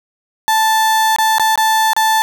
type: tone with dropouts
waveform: 35% pulse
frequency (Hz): 880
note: A5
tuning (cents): 0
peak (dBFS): -9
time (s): 0.48-2.22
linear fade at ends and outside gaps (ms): 0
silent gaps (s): 1.162-1.185 / 1.383-1.397 / 1.557-1.576 / 1.933-1.965
effects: none